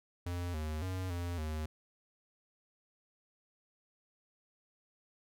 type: tone with pitch steps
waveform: square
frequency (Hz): 88 / 77.4 / 92.9 / 87.1 / 77.6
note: F2 / D#2 / F#2 / F2 / D#2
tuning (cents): +14 / -9 / +7 / -4 / -4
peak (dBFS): -36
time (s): 0.26-1.66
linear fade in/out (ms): 5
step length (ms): 280
effects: none